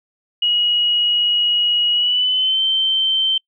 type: tone with pitch glide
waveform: sine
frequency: 2901 to 3109 Hz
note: F#7 to G7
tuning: -35 to -15 cents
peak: -14 dBFS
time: 0.42-3.38 s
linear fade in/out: 5 ms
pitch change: +120 cents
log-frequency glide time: 1.92-2.63 s
effects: noise-tail reverb RT60 0.1 s tail -26 dB re dry